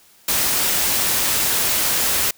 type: noise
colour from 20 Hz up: white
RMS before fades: -19 dBFS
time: 0.28-2.31 s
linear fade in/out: 5 ms
effects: white hiss -52 dBFS RMS until 2.37 s